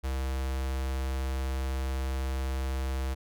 square tone with notch filter, 66 Hz, C2, 16 cents sharp, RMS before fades -31 dBFS, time 0.03-3.15 s, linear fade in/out 20 ms, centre 230 Hz, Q 1.6, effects none

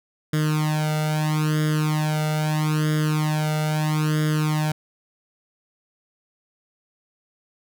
sawtooth tone with flanger, 153.6 Hz, D#3, 22 cents flat, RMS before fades -22 dBFS, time 0.33-4.72 s, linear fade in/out 5 ms, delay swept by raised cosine 0.59 to 1.43 ms, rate 0.77 Hz, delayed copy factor +1, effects none

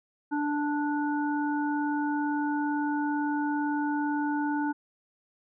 harmonic tone, 293.7 Hz, D4, in tune, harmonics 1 / 3 / 5, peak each -27 / -32 / -36 dBFS, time 0.31-4.73 s, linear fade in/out 20 ms, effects none

